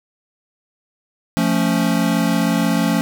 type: chord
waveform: square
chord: F augmented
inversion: none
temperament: equal with one note detuned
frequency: 174.61 / 220.9 / 277.2 Hz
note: F3 / A3 / C#4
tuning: 0 / +7 / 0 cents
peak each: -20 / -20 / -21 dBFS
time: 1.37-3.01 s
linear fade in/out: 0 ms
effects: none